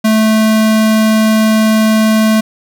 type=tone; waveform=square; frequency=218.4 Hz; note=A3; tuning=13 cents flat; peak=-8 dBFS; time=0.04-2.41 s; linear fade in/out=10 ms; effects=none